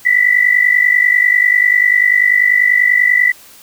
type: tone pair together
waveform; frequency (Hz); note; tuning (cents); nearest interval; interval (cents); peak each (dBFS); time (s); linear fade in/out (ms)
sine; 1949.8 / 2000; B6 / B6; -23 / +21; unison; 44; -11; 0.05-3.32; 10
effects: white hiss -41 dBFS RMS until 3.62 s